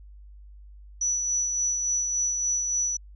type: tone with tremolo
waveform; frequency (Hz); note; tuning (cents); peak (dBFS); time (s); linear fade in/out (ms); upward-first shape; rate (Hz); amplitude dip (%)
sine; 5920; F#8; 0; -22; 1.01-2.97; 5; sine; 3.5; 35
effects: added 50 Hz sine -44 dBFS peak until 3.15 s